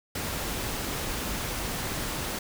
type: noise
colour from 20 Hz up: pink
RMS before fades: -32 dBFS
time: 0.15-2.39 s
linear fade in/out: 5 ms
effects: none